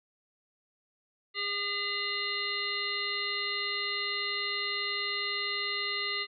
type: harmonic tone with a mistuned harmonic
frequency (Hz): 405.6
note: G#4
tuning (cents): -41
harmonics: 1 / 3 / 5 / 7 / 9 / 10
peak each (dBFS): -43 / -40 / -34 / -38 / -39 / -36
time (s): 1.34-6.27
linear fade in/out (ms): 50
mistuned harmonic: 10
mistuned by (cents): +34
effects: none